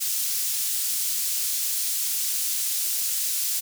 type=high-pass noise; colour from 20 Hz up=pink; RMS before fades=-26 dBFS; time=0-3.61 s; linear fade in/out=20 ms; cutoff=6300 Hz; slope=12 dB/octave; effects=none